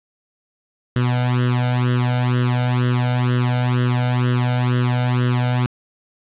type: tone with flanger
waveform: sawtooth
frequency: 123.8 Hz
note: B2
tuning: 5 cents sharp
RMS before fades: -18 dBFS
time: 0.96-5.66 s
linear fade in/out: 0 ms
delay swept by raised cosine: 0.63 to 1.37 ms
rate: 2.1 Hz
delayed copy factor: +1
effects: resampled to 8000 Hz + 7-bit